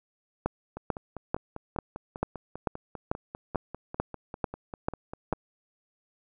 two click trains, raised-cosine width 1 ms, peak -23 / -12 dBFS, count 24 / 12, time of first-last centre 0.77-5.333 / 0.46-5.327 s, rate 5.04 / 2.26 Hz, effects none

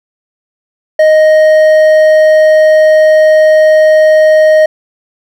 triangle tone with hard clipping, 622.3 Hz, D#5, in tune, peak -4 dBFS, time 0.99-4.66 s, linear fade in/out 5 ms, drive 9 dB, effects none

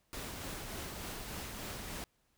pink noise with tremolo, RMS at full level -42 dBFS, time 0.13-2.04 s, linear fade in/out 0 ms, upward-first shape sine, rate 3.4 Hz, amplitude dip 25%, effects pink hiss -75 dBFS RMS until 2.37 s

